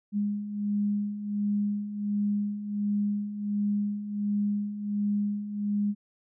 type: beating tone pair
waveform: sine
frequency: 204.4 / 205.8 Hz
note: G#3 / G#3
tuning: -27 / -16 cents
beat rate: 1.4 Hz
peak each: -33 / -27 dBFS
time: 0.12-5.95 s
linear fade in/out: 50 ms
effects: none